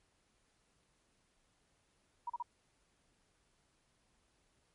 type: tone bursts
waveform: sine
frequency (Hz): 957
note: A#5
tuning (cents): +45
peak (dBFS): -36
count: 3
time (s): 2.27-2.426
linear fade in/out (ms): 5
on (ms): 28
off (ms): 36
effects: pink hiss -75 dBFS RMS until 4.74 s + MP3 48 kbps